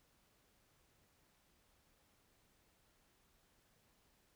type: silence
effects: pink hiss -74 dBFS RMS until 4.35 s